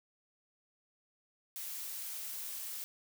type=noise; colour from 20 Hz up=blue; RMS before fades=-42 dBFS; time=1.56-2.84 s; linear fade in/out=0 ms; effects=none